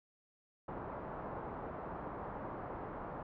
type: low-pass noise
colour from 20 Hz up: white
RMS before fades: -44 dBFS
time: 0.68-3.23 s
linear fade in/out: 5 ms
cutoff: 1100 Hz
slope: 24 dB/octave
effects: none